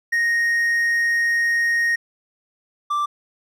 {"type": "tone pair in turn", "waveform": "triangle", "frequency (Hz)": [1864.7, 1174.7], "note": ["A#6", "D6"], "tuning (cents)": [0, 0], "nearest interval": "minor sixth", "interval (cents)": 800, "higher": "first", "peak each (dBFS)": [-15, -17], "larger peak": "first", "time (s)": [[0.12, 1.96], [2.9, 3.06]], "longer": "first", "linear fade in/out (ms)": 10, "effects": []}